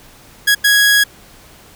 sawtooth tone bursts at uneven times, 1661.2 Hz, G#6, in tune, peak -5 dBFS, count 2, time 0.47-0.55 / 0.64-1.04 s, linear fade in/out 10 ms, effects pink hiss -43 dBFS RMS until 1.75 s

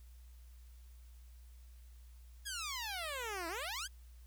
10% pulse exponential two-way sweep, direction down then up, 1699 to 320.7 to 1699 Hz, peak -31 dBFS, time 2.45-3.88 s, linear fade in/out 20 ms, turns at 3.48 s, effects added 60 Hz sine -53 dBFS peak until 4.26 s + white hiss -70 dBFS RMS until 4.26 s

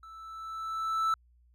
triangle tone with level ramp, 1318.5 Hz, E6, in tune, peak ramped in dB -45 to -22 dBFS, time 0.03-1.14 s, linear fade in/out 2 ms, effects added 60 Hz sine -60 dBFS peak until 1.54 s

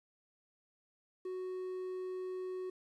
triangle tone with quantisation, 369.9 Hz, F#4, in tune, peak -36 dBFS, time 1.25-2.7 s, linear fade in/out 5 ms, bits 11, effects resampled to 24000 Hz

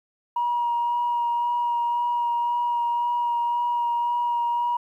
sine tone with vibrato, 954 Hz, A#5, 40 cents sharp, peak -20 dBFS, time 0.36-4.77 s, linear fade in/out 5 ms, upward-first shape sine, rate 1.9 Hz, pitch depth 11 cents each way, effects tanh soft clip ceiling -17 dBFS + 10-bit

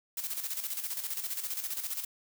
blue noise with tremolo, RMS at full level -34 dBFS, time 0.17-2.05 s, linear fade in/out 5 ms, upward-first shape square, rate 15 Hz, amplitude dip 60%, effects none

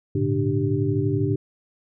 sine tone cluster, 104 / 116 / 144.3 / 296.5 / 390.4 Hz, G#2 / A#2 / D3 / D4 / G4, +3 / -8 / -30 / +17 / -7 cents, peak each -26 dBFS, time 0.15-1.36 s, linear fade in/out 5 ms, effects none

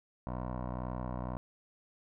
15% pulse tone with low-pass filter, 62 Hz, B1, 7 cents sharp, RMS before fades -38 dBFS, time 0.27-1.37 s, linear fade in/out 0 ms, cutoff 930 Hz, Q 2.9, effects none

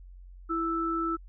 sine tone pair together, 330.9 / 1319.4 Hz, E4 / E6, +7 / +1 cents, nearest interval 2 octaves, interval 2394 cents, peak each -30 / -29 dBFS, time 0.49-1.17 s, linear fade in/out 20 ms, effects added 45 Hz sine -45 dBFS peak until 1.28 s

